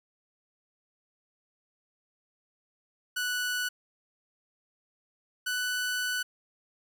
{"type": "tone pair in turn", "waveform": "sawtooth", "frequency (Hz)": [1480, 1490.3], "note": ["F#6", "F#6"], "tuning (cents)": [0, 12], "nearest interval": "unison", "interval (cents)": 12, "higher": "second", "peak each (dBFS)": -25, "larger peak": "neither", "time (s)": [[3.16, 3.69], [5.46, 6.23]], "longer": "second", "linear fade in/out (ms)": 10, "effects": []}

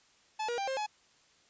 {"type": "tone with pitch steps", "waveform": "45% pulse", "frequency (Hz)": [864, 477.2, 790, 531, 846], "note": ["A5", "A#4", "G5", "C5", "G#5"], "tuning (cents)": [-32, 41, 13, 25, 32], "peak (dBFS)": -32, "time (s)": [0.39, 0.865], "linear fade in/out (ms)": 10, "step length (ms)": 95, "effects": ["white hiss -65 dBFS RMS until 1.49 s", "resampled to 16000 Hz"]}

